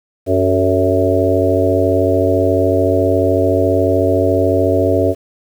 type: harmonic tone with a mistuned harmonic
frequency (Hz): 93.9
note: F#2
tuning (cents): +26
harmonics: 1 / 3 / 4 / 5 / 6 / 7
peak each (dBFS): -18 / -18 / -18 / -18 / -18 / -18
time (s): 0.26-5.15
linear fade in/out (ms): 50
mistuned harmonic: 5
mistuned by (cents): -58
effects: 7-bit